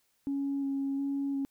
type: tone with vibrato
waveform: sine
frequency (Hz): 276.4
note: C#4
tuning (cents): -5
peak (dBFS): -28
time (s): 0.27-1.45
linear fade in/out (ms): 0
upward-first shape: square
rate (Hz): 1.4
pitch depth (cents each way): 11
effects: tanh soft clip ceiling -25 dBFS + white hiss -73 dBFS RMS until 1.5 s